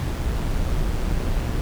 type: noise with amplitude modulation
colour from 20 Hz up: brown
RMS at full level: -21 dBFS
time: 0-1.61 s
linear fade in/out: 0 ms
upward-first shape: sine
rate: 120 Hz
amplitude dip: 40%
effects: none